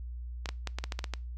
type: clicks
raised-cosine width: 0.2 ms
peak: -17 dBFS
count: 9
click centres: 0.458 / 0.49 / 0.673 / 0.786 / 0.84 / 0.922 / 0.991 / 1.042 / 1.137 s
effects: noise-tail reverb RT60 0.3 s tail -23 dB re dry + added 60 Hz sine -37 dBFS peak until 1.37 s